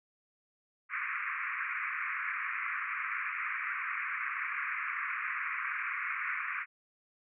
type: band-pass noise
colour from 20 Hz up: white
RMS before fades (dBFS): -36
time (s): 0.89-6.66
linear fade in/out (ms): 50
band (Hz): 1100 to 2400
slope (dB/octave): 96
effects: none